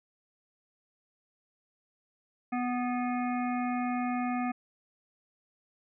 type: harmonic tone with a mistuned harmonic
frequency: 246.9 Hz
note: B3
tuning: in tune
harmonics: 1 / 3 / 5 / 7 / 9 / 10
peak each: -30 / -34 / -39 / -46 / -44 / -46 dBFS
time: 2.52-4.52 s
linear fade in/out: 10 ms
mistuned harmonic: 9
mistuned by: -52 cents
effects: none